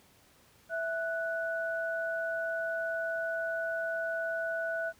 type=tone pair together; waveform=sine; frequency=659.3 / 1480 Hz; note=E5 / F#6; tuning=0 / 0 cents; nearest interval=octave + major second; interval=1400 cents; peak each=-33 / -34 dBFS; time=0.69-4.93 s; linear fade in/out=50 ms; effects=pink hiss -62 dBFS RMS until 4.99 s + high-pass 60 Hz 12 dB/octave